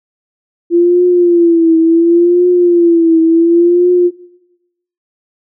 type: tone with vibrato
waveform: sine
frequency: 341.1 Hz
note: F4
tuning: 41 cents flat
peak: -5 dBFS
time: 0.7-4.11 s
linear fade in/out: 50 ms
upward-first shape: triangle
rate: 0.7 Hz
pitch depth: 90 cents each way
effects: noise-tail reverb RT60 0.9 s tail -18 dB re dry